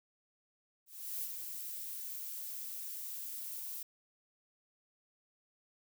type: noise with ADSR envelope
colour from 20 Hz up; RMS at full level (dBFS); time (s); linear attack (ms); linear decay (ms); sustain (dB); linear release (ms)
violet; -38; 0.86-3.83; 370; 46; -5; 4
effects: none